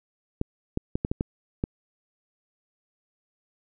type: clicks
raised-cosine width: 3 ms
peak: -12 dBFS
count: 7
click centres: 0.414 / 0.774 / 0.955 / 1.049 / 1.115 / 1.209 / 1.639 s
effects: none